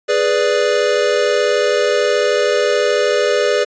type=chord; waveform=square; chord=G# diminished; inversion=none; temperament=equal; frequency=415.3 / 493.9 / 587.3 Hz; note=G#4 / B4 / D5; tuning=0 / 0 / 0 cents; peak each=-18 dBFS; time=0.08-3.65 s; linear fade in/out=20 ms; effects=resampled to 16000 Hz